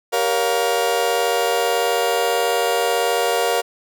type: chord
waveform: 35% pulse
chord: G half-diminished seventh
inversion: none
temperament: just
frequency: 392 / 470.4 / 564.5 / 705.6 Hz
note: G4 / Bb4 / Db5 / F5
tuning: 0 / +16 / +31 / +18 cents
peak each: -25 / -19 / -23 / -20 dBFS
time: 0.12-3.62 s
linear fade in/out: 20 ms
effects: none